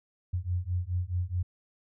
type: beating tone pair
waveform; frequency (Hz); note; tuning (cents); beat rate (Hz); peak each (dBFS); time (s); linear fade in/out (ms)
sine; 87.31 / 92.01; F2 / F#2; 0 / -9; 4.7; -31 / -31; 0.33-1.43; 10
effects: none